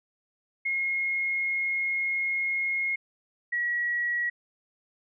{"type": "tone pair in turn", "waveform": "sine", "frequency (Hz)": [2154, 1919], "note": ["C7", "A#6"], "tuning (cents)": [50, 50], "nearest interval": "major second", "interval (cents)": 200, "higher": "first", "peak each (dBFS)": [-25, -25], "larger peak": "neither", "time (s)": [[0.65, 2.96], [3.52, 4.3]], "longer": "first", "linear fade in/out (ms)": 10, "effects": []}